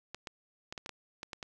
clicks, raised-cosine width 0.2 ms, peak -23 dBFS, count 9, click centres 0.146 / 0.272 / 0.725 / 0.778 / 0.861 / 0.893 / 1.231 / 1.332 / 1.428 s, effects none

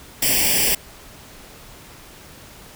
white noise with comb filter, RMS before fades -18 dBFS, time 0.22-0.75 s, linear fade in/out 5 ms, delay 0.38 ms, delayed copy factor +1, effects pink hiss -43 dBFS RMS until 2.75 s

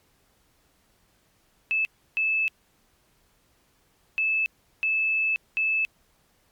sine tone bursts at uneven times, 2617 Hz, E7, 13 cents flat, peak -21 dBFS, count 5, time 1.71-1.85 / 2.17-2.48 / 4.18-4.46 / 4.83-5.36 / 5.57-5.85 s, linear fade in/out 0 ms, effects pink hiss -65 dBFS RMS until 6.51 s + MP3 96 kbps

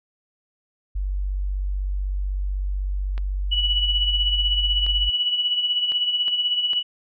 sine tone, 48 Hz, G1, 36 cents flat, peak -22 dBFS, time 0.95-5.1 s, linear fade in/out 10 ms
clicks, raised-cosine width 0.3 ms, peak -21 dBFS, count 5, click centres 3.179 / 4.865 / 5.92 / 6.281 / 6.733 s
sine tone with tremolo, 2944 Hz, F#7, 9 cents flat, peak -17 dBFS, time 3.51-6.83 s, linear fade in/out 20 ms, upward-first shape sine, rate 16 Hz, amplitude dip 55%
effects none

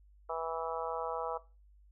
harmonic tone, 163.7 Hz, E3, 12 cents flat, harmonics 3 / 4 / 5 / 6 / 7 / 8, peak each -39 / -40 / -41 / -42 / -42 / -43 dBFS, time 0.29-1.38 s, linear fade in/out 10 ms, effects noise-tail reverb RT60 0.3 s tail -19 dB re dry + added 50 Hz sine -58 dBFS peak until 1.91 s

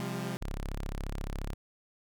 sawtooth chord, C suspended fourth, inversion none, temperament equal with one note detuned, 130.81 / 174.61 / 200.8 Hz, C3 / F3 / G3, 0 / 0 / +42 cents, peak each -34 dBFS, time 0-0.37 s, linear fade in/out 0 ms
sawtooth tone, 34.3 Hz, C#1, 17 cents flat, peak -30 dBFS, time 0.41-1.54 s, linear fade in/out 10 ms
effects none

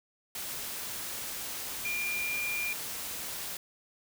sine tone in noise, 2400 Hz, D7, 37 cents sharp, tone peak -31 dBFS, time 1.85-2.73 s, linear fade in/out 2 ms, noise white, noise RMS -38 dBFS, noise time 0.35-3.57 s, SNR +4 dB, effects none

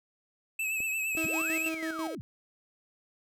square tone with vibrato, 2600 Hz, E7, 24 cents flat, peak -30 dBFS, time 0.59-1.69 s, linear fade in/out 5 ms, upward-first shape triangle, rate 8.7 Hz, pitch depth 53 cents each way
clicks, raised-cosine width 2 ms, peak -32 dBFS, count 2, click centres 0.804 / 1.151 s
35% pulse tone with tremolo, 321.4 Hz, E4, 44 cents flat, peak -30 dBFS, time 1.17-2.15 s, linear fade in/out 2 ms, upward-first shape square, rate 6.1 Hz, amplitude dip 50%
sine linear two-way sweep, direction up then down, 72.7 to 2799 to 72.7 Hz, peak -37 dBFS, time 1.24-2.21 s, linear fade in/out 0 ms, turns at 1.66 s
effects none

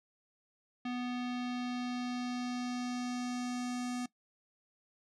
square tone with low-pass filter sweep, 246.9 Hz, B3, in tune, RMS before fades -37 dBFS, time 0.85-4.06 s, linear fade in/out 5 ms, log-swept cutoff 3300 to 7800 Hz, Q 1.6, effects noise-tail reverb RT60 0.1 s tail -19 dB re dry

